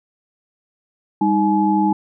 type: tone cluster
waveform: sine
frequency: 200.4 / 312.8 / 849 Hz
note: G3 / D#4 / G#5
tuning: +38 / +9 / +38 cents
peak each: -18 dBFS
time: 1.21-1.93 s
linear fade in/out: 5 ms
effects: none